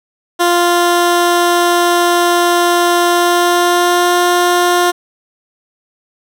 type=tone with pitch glide; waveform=15% pulse; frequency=348.7 to 353.4 Hz; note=F4 to F4; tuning=-3 to +21 cents; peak=-3 dBFS; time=0.39-4.92 s; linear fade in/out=20 ms; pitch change=+24 cents; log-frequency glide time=3.09-4.17 s; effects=none